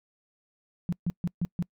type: tone bursts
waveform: sine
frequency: 174.61 Hz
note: F3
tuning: in tune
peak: -24 dBFS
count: 5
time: 0.89-1.625 s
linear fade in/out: 0 ms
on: 35 ms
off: 140 ms
effects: noise-tail reverb RT60 0.1 s tail -25 dB re dry